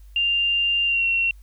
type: tone with pitch glide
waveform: sine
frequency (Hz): 2792 to 2730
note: F7 to F7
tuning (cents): -1 to -40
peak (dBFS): -18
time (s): 0.16-1.31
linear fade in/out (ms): 2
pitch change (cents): -39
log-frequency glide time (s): 0.85-1.05
effects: added 50 Hz sine -42 dBFS peak until 1.42 s + white hiss -63 dBFS RMS until 1.42 s